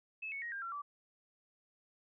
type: tone with pitch steps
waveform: sine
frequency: 2600 / 2212 / 1881.5 / 1600.5 / 1361.5 / 1158.2 Hz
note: E7 / C#7 / A#6 / G6 / F6 / D6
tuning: -24 / -4 / +16 / +36 / -44 / -24 cents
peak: -39 dBFS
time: 0.22-0.82 s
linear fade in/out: 10 ms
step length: 100 ms
effects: none